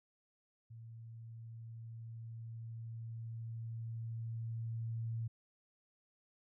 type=tone with level ramp; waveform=sine; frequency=114.1 Hz; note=A#2; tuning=37 cents flat; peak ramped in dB=-49 to -36 dBFS; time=0.7-5.28 s; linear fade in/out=10 ms; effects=none